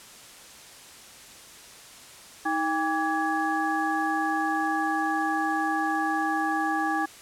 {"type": "tone cluster", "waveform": "sine", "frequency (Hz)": [316.2, 801, 1157, 1675], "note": ["D#4", "G5", "D6", "G#6"], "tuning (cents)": [28, 37, -26, 14], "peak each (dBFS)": [-29, -27, -32, -30], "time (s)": [2.45, 7.06], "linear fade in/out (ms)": 10, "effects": ["white hiss -47 dBFS RMS until 7.21 s", "low-pass 10000 Hz 12 dB/octave"]}